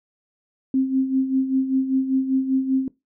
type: tone with tremolo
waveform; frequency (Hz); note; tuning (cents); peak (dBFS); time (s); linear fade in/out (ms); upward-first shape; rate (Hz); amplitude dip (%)
sine; 264.4; C4; +18; -15; 0.74-2.88; 2; sine; 5.1; 65
effects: noise-tail reverb RT60 0.2 s tail -20 dB re dry